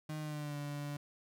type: tone with pitch glide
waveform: 35% pulse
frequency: 153.8 to 145.17 Hz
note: D#3 to D3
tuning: -20 to -20 cents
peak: -37 dBFS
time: 0.09-0.97 s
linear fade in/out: 5 ms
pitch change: -100 cents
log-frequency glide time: 0.19-0.57 s
effects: none